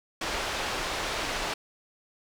pink band-pass noise, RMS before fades -32 dBFS, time 0.21-1.54 s, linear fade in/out 5 ms, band 440 to 5300 Hz, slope 12 dB/octave
brown noise with tremolo, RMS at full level -41 dBFS, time 0.22-1.52 s, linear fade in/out 5 ms, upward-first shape square, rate 16 Hz, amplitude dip 30%
effects none

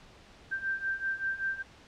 sine beating tone pair, 1568 / 1573.2 Hz, G6 / G6, 0 / +6 cents, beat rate 5.2 Hz, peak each -35 / -32 dBFS, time 0.51-1.63 s, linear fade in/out 20 ms, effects pink hiss -55 dBFS RMS until 1.87 s + low-pass 5000 Hz 12 dB/octave

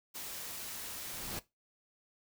white noise, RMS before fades -43 dBFS, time 0.14-1.4 s, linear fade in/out 20 ms
pink noise with exponential growth, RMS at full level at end -40 dBFS, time 0.65-1.39 s, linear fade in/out 0 ms, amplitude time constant 160 ms
effects noise-tail reverb RT60 0.2 s tail -18 dB re dry

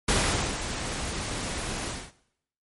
pink noise with ADSR envelope, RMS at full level -22 dBFS, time 0.08-2.12 s, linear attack 7 ms, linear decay 460 ms, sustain -10 dB, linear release 250 ms, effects noise-tail reverb RT60 0.7 s tail -17 dB re dry + MP3 48 kbps

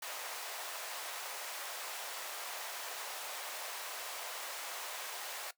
pink high-pass noise, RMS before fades -43 dBFS, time 0.02-5.51 s, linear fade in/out 5 ms, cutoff 580 Hz, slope 24 dB/octave, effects noise-tail reverb RT60 0.1 s tail -17 dB re dry

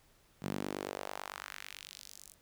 sawtooth tone with high-pass filter sweep, 49 Hz, G1, in tune, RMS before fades -43 dBFS, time 0.41-2.36 s, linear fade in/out 50 ms, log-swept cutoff 160 to 9000 Hz, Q 1.6, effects pink hiss -67 dBFS RMS until 2.41 s

